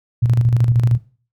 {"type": "tone with tremolo", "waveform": "sine", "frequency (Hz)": 119, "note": "A#2", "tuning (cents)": 36, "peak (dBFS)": -10, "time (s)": [0.22, 0.98], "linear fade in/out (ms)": 10, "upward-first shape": "square", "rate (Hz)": 13, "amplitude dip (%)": 55, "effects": ["noise-tail reverb RT60 0.4 s tail -18 dB re dry"]}